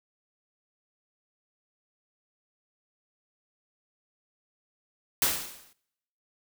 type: noise with exponential decay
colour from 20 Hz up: white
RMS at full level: -22 dBFS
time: 5.22-5.73 s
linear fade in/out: 2 ms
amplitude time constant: 110 ms
effects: noise-tail reverb RT60 0.9 s tail -26 dB re dry